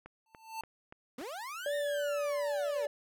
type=click train; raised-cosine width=0.5 ms; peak=-33 dBFS; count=5; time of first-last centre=0.06-1.213 s; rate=3.47 Hz
type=tone with exponential growth; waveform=square; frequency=890 Hz; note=A5; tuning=20 cents sharp; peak=-35 dBFS; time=0.26-0.61 s; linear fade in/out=2 ms; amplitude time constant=76 ms
type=linear two-way sweep; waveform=30% pulse; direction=up then down; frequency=220.1 to 1851 to 415.3 Hz; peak=-37 dBFS; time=1.18-2.86 s; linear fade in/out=5 ms; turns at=1.75 s
type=tone; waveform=triangle; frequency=579 Hz; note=D5; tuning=25 cents flat; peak=-29 dBFS; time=1.66-2.87 s; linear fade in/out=2 ms
effects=none